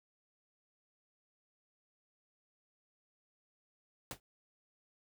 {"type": "noise with exponential decay", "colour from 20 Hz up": "pink", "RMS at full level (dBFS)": -37, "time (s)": [4.11, 4.2], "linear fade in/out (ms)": 1, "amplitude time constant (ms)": 18, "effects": []}